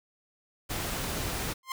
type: noise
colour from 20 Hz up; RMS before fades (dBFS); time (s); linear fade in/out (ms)
pink; -33; 0.69-1.54; 20
type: tone with exponential growth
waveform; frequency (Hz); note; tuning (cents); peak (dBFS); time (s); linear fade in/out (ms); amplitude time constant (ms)
sawtooth; 1049; C6; +4; -25; 1.63-1.72; 2; 19
effects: none